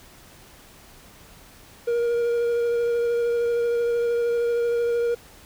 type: tone with vibrato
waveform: triangle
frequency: 472.3 Hz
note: A#4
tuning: 23 cents sharp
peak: -18 dBFS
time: 1.87-5.15 s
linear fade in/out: 10 ms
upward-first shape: sine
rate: 13 Hz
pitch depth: 13 cents each way
effects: pink hiss -49 dBFS RMS until 5.45 s